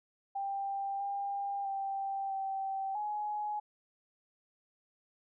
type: tone with pitch steps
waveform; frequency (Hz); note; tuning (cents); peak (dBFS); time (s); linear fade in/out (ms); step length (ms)
sine; 790 / 799 / 784 / 776 / 839; G5 / G5 / G5 / G5 / G#5; +13 / +33 / 0 / -18 / +17; -33; 0.35-3.6; 10; 650
effects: none